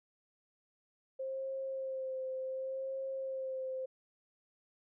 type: tone with vibrato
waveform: sine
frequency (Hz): 528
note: C5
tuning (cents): +16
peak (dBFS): -36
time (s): 1.19-3.86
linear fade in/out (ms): 10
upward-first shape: sine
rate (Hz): 0.68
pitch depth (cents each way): 22
effects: none